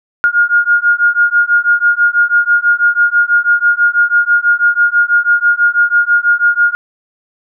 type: beating tone pair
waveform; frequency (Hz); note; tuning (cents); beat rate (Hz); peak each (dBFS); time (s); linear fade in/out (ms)
sine; 1420 / 1426.1; F6 / F6; +28 / +36; 6.1; -11; 0.24-6.75; 0
effects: none